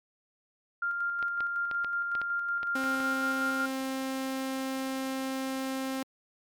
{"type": "tone with tremolo", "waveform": "sine", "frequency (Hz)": 1396.9, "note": "F6", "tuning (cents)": 0, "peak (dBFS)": -27, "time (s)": [0.82, 3.66], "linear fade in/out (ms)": 5, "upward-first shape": "square", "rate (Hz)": 5.4, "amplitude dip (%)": 30}
{"type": "clicks", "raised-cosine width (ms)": 0.3, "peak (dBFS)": -23, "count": 9, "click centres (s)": [1.227, 1.406, 1.713, 1.846, 2.152, 2.216, 2.631, 2.839, 3.003]}
{"type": "tone", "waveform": "sawtooth", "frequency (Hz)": 265.1, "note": "C4", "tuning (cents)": 23, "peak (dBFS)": -27, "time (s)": [2.75, 6.03], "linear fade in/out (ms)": 5}
{"effects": ["MP3 96 kbps"]}